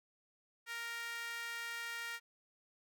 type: tone with high-pass filter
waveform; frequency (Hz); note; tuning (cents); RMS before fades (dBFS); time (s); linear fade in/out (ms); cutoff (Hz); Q
sawtooth; 466.2; A#4; 0; -43; 0.66-2.2; 50; 1700; 2.6
effects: none